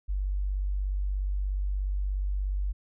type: tone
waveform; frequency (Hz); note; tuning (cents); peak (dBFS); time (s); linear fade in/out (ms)
sine; 48.43; G1; -20; -26; 0.08-2.73; 20
effects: none